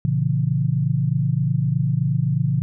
sine chord, A# diminished, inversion none, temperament just, 116.54 / 139.85 / 167.82 Hz, A#2 / C#3 / E3, 0 / +16 / +31 cents, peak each -23 / -20 / -23 dBFS, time 0.05-2.62 s, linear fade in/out 0 ms, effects none

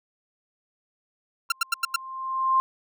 sine tone with exponential growth, 1053 Hz, C6, 11 cents sharp, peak -16 dBFS, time 1.49-2.6 s, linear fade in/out 0 ms, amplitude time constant 240 ms
sawtooth tone bursts, 1368 Hz, F6, 36 cents flat, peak -16 dBFS, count 5, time 1.5-1.961 s, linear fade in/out 5 ms, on 21 ms, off 89 ms
effects none

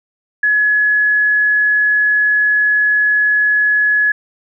sine tone, 1694 Hz, G#6, 34 cents sharp, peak -10 dBFS, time 0.43-4.12 s, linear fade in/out 5 ms, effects none

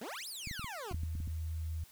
20% pulse exponential two-way sweep, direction up then down, 190 to 5350 to 332.4 Hz, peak -36 dBFS, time 0.01-0.93 s, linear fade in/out 5 ms, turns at 0.28 s
clicks, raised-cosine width 5 ms, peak -31 dBFS, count 10, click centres 0.473 / 0.512 / 0.595 / 0.644 / 0.913 / 0.945 / 1.034 / 1.153 / 1.203 / 1.276 s
sine tone, 80.3 Hz, E2, 45 cents flat, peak -35 dBFS, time 0.93-1.84 s, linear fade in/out 5 ms
effects white hiss -60 dBFS RMS until 1.91 s

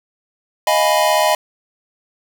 square chord, F half-diminished seventh, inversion third, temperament equal, 622.3 / 698.5 / 830.6 / 987.8 Hz, Eb5 / F5 / Ab5 / Cb6, 0 / 0 / 0 / 0 cents, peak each -17 / -21 / -20 / -19 dBFS, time 0.67-1.35 s, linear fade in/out 2 ms, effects none

